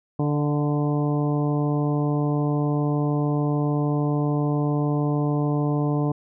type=harmonic tone with a mistuned harmonic; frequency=146.83 Hz; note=D3; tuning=in tune; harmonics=1 / 2 / 3 / 4 / 5 / 6 / 7; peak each=-22 / -25 / -30 / -34 / -34 / -38 / -37 dBFS; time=0.19-6.12 s; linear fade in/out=5 ms; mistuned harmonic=4; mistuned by=+23 cents; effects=none